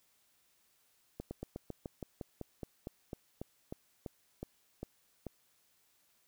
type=slowing click train; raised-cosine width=2 ms; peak=-27 dBFS; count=18; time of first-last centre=1.2-5.267 s; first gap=110 ms; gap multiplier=1.09; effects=white hiss -72 dBFS RMS until 6.27 s